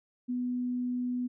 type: tone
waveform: sine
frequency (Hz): 247.6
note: B3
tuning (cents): +5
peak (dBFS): -29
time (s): 0.28-1.28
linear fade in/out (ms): 20
effects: none